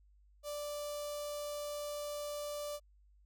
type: tone with notch filter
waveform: sawtooth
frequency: 587.3 Hz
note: D5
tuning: in tune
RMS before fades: -41 dBFS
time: 0.43-2.8 s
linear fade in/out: 50 ms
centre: 1900 Hz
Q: 0.69
effects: added 50 Hz sine -62 dBFS peak until 3.25 s